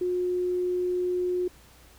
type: tone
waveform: sine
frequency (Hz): 360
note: F#4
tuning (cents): -47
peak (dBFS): -24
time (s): 0.01-1.48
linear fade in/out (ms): 5
effects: added 60 Hz sine -56 dBFS peak until 1.98 s + pink hiss -55 dBFS RMS until 1.98 s